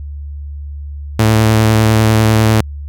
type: tone with vibrato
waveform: sawtooth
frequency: 110 Hz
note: A2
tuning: in tune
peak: -4 dBFS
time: 1.19-2.61 s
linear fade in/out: 5 ms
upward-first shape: sine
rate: 10 Hz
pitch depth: 21 cents each way
effects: added 72 Hz sine -23 dBFS peak until 2.88 s